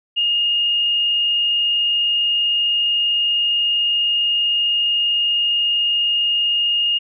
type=tone with frequency modulation; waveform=sine; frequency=2843 Hz; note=F7; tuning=30 cents sharp; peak=-15 dBFS; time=0.16-6.99 s; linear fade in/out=20 ms; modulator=35.5 Hz; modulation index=0.5; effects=none